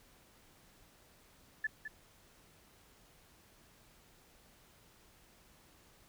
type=tone with echo; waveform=sine; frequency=1738 Hz; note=A6; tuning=22 cents flat; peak=-31 dBFS; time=1.64-1.67 s; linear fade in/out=5 ms; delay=210 ms; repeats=1; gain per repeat=-9 dB; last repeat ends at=1.88 s; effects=pink hiss -64 dBFS RMS until 6.08 s